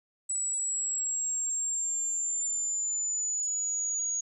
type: exponential sweep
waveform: sine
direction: down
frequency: 7890 to 6680 Hz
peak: -28 dBFS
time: 0.29-4.21 s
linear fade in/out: 10 ms
effects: none